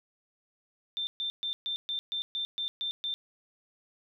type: tone bursts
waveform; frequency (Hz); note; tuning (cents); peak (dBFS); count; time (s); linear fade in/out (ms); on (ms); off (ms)
sine; 3574; A7; +26; -30; 10; 0.97-3.14; 0; 100; 130
effects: none